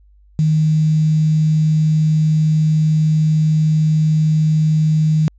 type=tone with quantisation; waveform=sine; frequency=155.56 Hz; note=D#3; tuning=in tune; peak=-11 dBFS; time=0.39-5.28 s; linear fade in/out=0 ms; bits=6; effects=added 50 Hz sine -46 dBFS peak until 5.38 s + resampled to 16000 Hz